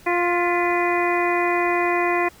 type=harmonic tone with a mistuned harmonic; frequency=350.4 Hz; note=F4; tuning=6 cents sharp; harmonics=1 / 2 / 3 / 4 / 5 / 6 / 7; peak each=-22 / -24 / -25 / -34 / -30 / -26 / -29 dBFS; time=0.06-2.29 s; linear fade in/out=10 ms; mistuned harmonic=6; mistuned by=-69 cents; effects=pink hiss -49 dBFS RMS until 2.4 s